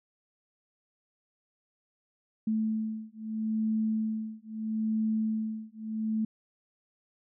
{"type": "beating tone pair", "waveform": "sine", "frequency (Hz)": [218.6, 219.37], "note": ["A3", "A3"], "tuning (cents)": [-11, -5], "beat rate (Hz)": 0.77, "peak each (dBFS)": -31, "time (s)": [2.47, 6.25], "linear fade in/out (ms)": 5, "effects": []}